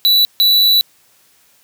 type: tone bursts at uneven times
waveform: square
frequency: 3951 Hz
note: B7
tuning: in tune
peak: -9 dBFS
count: 2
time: 0.05-0.25 / 0.4-0.81 s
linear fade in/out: 0 ms
effects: white hiss -53 dBFS RMS until 1.63 s + high-pass 60 Hz 12 dB/octave